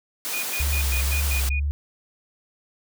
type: high-pass noise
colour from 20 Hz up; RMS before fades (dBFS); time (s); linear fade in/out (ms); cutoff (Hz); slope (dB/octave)
white; -29; 0.25-1.49; 0; 240; 12
type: tone bursts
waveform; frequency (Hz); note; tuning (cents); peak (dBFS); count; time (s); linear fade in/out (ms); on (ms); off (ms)
sine; 2459; D#7; -21; -27; 7; 0.33-1.599; 10; 99; 96
type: tone with vibrato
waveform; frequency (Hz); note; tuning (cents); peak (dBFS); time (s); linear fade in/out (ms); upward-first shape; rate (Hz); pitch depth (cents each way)
sine; 69.3; C#2; 0; -21; 0.6-1.71; 0; sine; 2.1; 77
effects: none